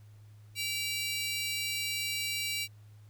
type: tone cluster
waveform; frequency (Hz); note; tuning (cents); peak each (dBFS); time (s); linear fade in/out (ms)
sawtooth; 2312 / 2797 / 3955; D7 / F7 / B7; -28 / +2 / +2; -32 / -34 / -34; 0.55-2.68; 50
effects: added 105 Hz sine -51 dBFS peak until 3.09 s + pink hiss -68 dBFS RMS until 3.09 s